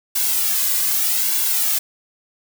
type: noise with flanger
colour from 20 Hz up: blue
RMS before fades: -19 dBFS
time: 0.15-1.79 s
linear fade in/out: 10 ms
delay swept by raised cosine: 1.6 to 2.24 ms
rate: 0.84 Hz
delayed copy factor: -0.65
effects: none